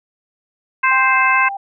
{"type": "harmonic tone", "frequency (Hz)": 523.3, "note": "C5", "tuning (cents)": 0, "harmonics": [2, 3, 4, 5], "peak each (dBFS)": [-15, -17, -18, -19], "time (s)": [0.83, 1.49], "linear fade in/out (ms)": 10}
{"type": "tone with vibrato", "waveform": "sine", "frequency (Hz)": 784, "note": "G5", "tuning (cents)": 0, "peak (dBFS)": -23, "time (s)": [0.91, 1.57], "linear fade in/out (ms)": 5, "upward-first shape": "square", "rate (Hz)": 2.3, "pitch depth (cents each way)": 17}
{"effects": []}